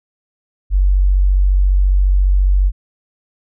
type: tone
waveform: sine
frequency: 47.27 Hz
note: F#1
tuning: 38 cents sharp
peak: -9 dBFS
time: 0.7-2.72 s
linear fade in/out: 50 ms
effects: none